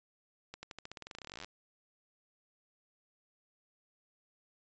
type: accelerating click train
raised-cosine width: 0.2 ms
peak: -27 dBFS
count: 26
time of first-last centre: 0.54-1.445 s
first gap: 90 ms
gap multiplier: 0.91
effects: resampled to 16000 Hz